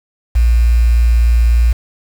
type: tone with quantisation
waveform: sine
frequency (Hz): 58.27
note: A#1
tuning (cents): 0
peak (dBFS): -7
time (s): 0.35-1.73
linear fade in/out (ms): 10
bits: 5
effects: none